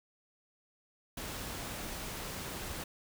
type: noise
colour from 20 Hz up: pink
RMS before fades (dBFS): -41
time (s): 1.17-2.84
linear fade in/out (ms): 5
effects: none